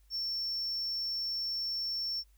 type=tone; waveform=triangle; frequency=5430 Hz; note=F8; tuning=50 cents flat; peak=-31 dBFS; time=0.1-2.24 s; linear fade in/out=50 ms; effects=added 50 Hz sine -60 dBFS peak until 2.37 s + white hiss -73 dBFS RMS until 2.37 s